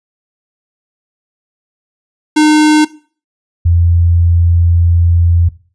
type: tone pair in turn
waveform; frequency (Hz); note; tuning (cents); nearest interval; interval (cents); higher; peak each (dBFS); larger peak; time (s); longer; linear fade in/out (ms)
square / sine; 305.2 / 85.47; D#4 / F2; -33 / -37; octave + minor seventh; 2204; first; -6; neither; 2.36-2.85 / 3.65-5.49; second; 10
effects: noise-tail reverb RT60 0.4 s tail -18 dB re dry + resampled to 22050 Hz